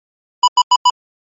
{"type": "tone bursts", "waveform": "square", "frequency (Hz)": 987.8, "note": "B5", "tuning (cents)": 0, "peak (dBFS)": -7, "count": 4, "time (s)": [0.43, 0.901], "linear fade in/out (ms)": 5, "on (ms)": 48, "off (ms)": 93, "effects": ["MP3 32 kbps"]}